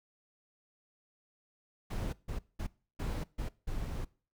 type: noise bursts at uneven times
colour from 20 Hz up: brown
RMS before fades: -36 dBFS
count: 6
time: 1.9-2.13 / 2.28-2.39 / 2.59-2.67 / 2.99-3.24 / 3.38-3.49 / 3.67-4.05 s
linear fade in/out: 10 ms
effects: noise-tail reverb RT60 0.4 s tail -22 dB re dry